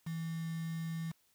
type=tone with quantisation; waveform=sine; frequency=163.7 Hz; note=E3; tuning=12 cents flat; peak=-36 dBFS; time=0.06-1.12 s; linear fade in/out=10 ms; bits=8; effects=white hiss -72 dBFS RMS until 1.34 s